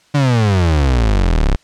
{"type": "exponential sweep", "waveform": "35% pulse", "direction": "down", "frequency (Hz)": [148.5, 31.69], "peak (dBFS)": -9, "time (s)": [0.14, 1.56], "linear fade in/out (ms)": 10, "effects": ["white hiss -52 dBFS RMS until 1.63 s", "low-pass 6000 Hz 12 dB/octave"]}